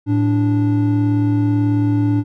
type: tone pair together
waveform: triangle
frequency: 110 / 291.7 Hz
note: A2 / D4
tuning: 0 / -12 cents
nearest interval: octave + perfect fourth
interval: 1688 cents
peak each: -14 dBFS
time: 0.06-2.24 s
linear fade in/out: 50 ms
effects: none